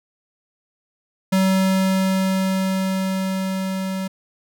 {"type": "tone with level ramp", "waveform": "square", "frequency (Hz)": 190, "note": "F#3", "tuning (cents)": 46, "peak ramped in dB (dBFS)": [-15, -24], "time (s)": [1.32, 4.08], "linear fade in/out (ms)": 10, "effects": []}